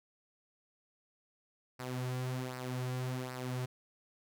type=tone with flanger; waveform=sawtooth; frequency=127.2 Hz; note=C3; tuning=48 cents flat; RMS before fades=-38 dBFS; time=1.79-3.66 s; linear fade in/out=10 ms; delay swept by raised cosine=0.29 to 4.69 ms; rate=1.3 Hz; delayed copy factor=-0.6; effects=none